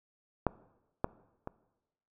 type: clicks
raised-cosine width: 1 ms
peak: -12 / -14 / -24 dBFS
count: 3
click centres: 0.467 / 1.044 / 1.474 s
effects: noise-tail reverb RT60 1.0 s tail -20 dB re dry